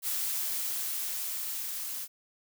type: noise with level ramp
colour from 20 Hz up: blue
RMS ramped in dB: -31 to -37 dBFS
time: 0.02-2.08 s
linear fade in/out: 50 ms
effects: none